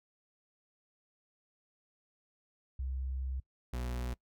sine / 40% pulse tone pair in turn, 65.41 / 61.26 Hz, C2 / B1, 0 / -13 cents, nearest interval minor second, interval 113 cents, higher first, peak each -34 / -34 dBFS, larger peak neither, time 2.79-3.4 / 3.73-4.14 s, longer first, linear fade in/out 5 ms, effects noise-tail reverb RT60 0.1 s tail -22 dB re dry

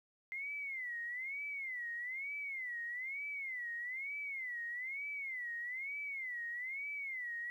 sine tone with vibrato, 2076 Hz, C7, 14 cents flat, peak -39 dBFS, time 0.32-7.5 s, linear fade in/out 0 ms, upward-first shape sine, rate 1.1 Hz, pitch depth 180 cents each way, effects 12-bit

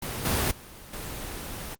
pink noise with level steps, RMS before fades -33 / -25 / -45 / -36 dBFS, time 0.02-1.75 s, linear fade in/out 5 ms, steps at 0.25 / 0.51 / 0.93 s, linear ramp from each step 2 ms, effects Opus 24 kbps

